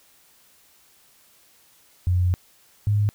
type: tone pair in turn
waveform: sine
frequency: 90 / 103.69 Hz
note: F#2 / G#2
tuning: -47 / -2 cents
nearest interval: major second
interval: 245 cents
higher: second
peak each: -17 dBFS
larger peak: neither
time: 2.07-2.34 / 2.87-3.09 s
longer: first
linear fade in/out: 0 ms
effects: white hiss -57 dBFS RMS until 3.14 s